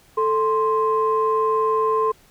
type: tone pair together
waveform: sine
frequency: 440 / 1046.5 Hz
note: A4 / C6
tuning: 0 / 0 cents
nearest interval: octave + minor third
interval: 1500 cents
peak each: -19 / -19 dBFS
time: 0.17-2.12 s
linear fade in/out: 10 ms
effects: tanh soft clip ceiling -9 dBFS + pink hiss -54 dBFS RMS until 2.3 s